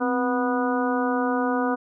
harmonic tone with a mistuned harmonic, 245.6 Hz, B3, 9 cents flat, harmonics 1 / 2 / 3 / 4 / 5 / 6, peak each -24 / -27 / -29 / -30 / -31 / -32 dBFS, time 0-1.76 s, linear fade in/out 20 ms, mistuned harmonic 1, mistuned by +85 cents, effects none

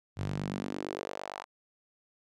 sawtooth tone with high-pass filter sweep, 48.82 Hz, G1, 6 cents flat, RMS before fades -37 dBFS, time 0.16-1.46 s, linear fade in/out 50 ms, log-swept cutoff 100 to 940 Hz, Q 2.4, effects low-pass 7000 Hz 12 dB/octave

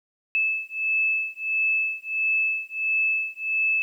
sine beating tone pair, 2614 / 2615.5 Hz, E7 / E7, -15 / -14 cents, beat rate 1.5 Hz, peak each -25 dBFS, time 0.35-3.82 s, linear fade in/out 0 ms, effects 10-bit

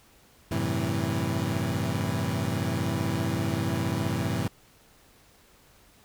25% pulse chord, F# half-diminished seventh, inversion none, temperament equal with one note detuned, 94.82 / 110 / 130.81 / 164.81 Hz, F#2 / A2 / C3 / E3, +43 / 0 / 0 / 0 cents, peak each -28 dBFS, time 0.51-4.48 s, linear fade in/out 5 ms, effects pink hiss -58 dBFS RMS until 6.04 s

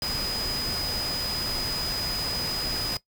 sine tone in noise, 4978 Hz, D#8, in tune, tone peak -27 dBFS, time 0.02-2.97 s, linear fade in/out 2 ms, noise pink, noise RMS -33 dBFS, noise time 0.02-2.97 s, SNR +3 dB, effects noise-tail reverb RT60 0.1 s tail -18 dB re dry

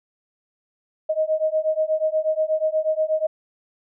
sine beating tone pair, 622.3 / 630.6 Hz, D#5 / D#5, 0 / +23 cents, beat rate 8.3 Hz, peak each -22 dBFS, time 1.09-3.27 s, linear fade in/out 10 ms, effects none

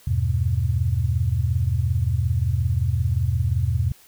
sine chord, E minor, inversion none, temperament equal with one note detuned, 80.62 / 98 / 123.47 Hz, E2 / G2 / B2, -38 / 0 / 0 cents, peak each -23 dBFS, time 0.07-3.92 s, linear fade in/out 5 ms, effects white hiss -52 dBFS RMS until 4.07 s

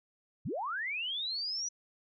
sine linear sweep, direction up, 78.7 to 5920 Hz, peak -33 dBFS, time 0.45-1.69 s, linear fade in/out 10 ms, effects none

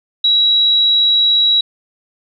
sine tone, 3881 Hz, B7, 31 cents flat, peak -9 dBFS, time 0.24-1.61 s, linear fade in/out 5 ms, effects none

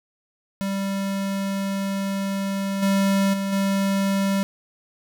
square tone with level steps, 196 Hz, G3, in tune, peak -24 / -18 / -24 / -20 dBFS, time 0.61-4.43 s, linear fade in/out 0 ms, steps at 2.82 / 3.33 / 3.52 s, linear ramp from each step 10 ms, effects none

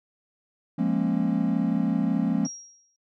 triangle chord, Bb minor seventh, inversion second, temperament equal with one note detuned, 174.61 / 207.7 / 233.1 / 271.2 Hz, F3 / Ab3 / Bb3 / Db4, 0 / 0 / 0 / -38 cents, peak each -25 dBFS, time 0.78-2.47 s, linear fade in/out 10 ms
sine tone with exponential decay, 5640 Hz, F8, 16 cents sharp, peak -31 dBFS, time 2.45-2.96 s, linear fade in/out 1 ms, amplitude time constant 110 ms
effects noise-tail reverb RT60 0.1 s tail -18 dB re dry

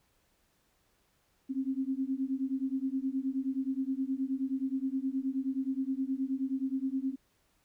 sine beating tone pair, 261.6 / 271.1 Hz, C4 / C#4, 0 / -38 cents, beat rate 9.5 Hz, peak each -33 / -33 dBFS, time 1.49-7.16 s, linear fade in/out 20 ms, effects pink hiss -72 dBFS RMS until 7.64 s

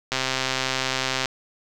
click train, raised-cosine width 0.2 ms, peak -6 dBFS, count 150, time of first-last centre 0.12-1.257 s, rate 131 Hz, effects none

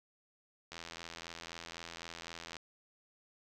click train, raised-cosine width 0.2 ms, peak -27 dBFS, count 156, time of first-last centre 0.72-2.567 s, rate 83.9 Hz, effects none

